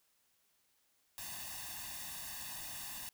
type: noise with comb filter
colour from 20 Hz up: white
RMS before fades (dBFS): -45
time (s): 1.18-3.09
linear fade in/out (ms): 0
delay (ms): 1.1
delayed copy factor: +0.95
effects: white hiss -75 dBFS RMS until 3.13 s